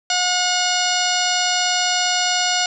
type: harmonic tone with a mistuned harmonic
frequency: 723 Hz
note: F#5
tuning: 40 cents flat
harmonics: 1 / 2 / 3 / 4 / 5 / 6 / 7 / 8 / 10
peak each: -23 / -25 / -28 / -24 / -28 / -25 / -27 / -27 / -26 dBFS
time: 0.1-2.66 s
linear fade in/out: 2 ms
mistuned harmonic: 8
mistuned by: +16 cents
effects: none